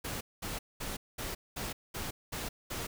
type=noise bursts; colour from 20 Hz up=pink; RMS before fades=-38 dBFS; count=8; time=0.04-2.87 s; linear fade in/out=10 ms; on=170 ms; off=210 ms; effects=none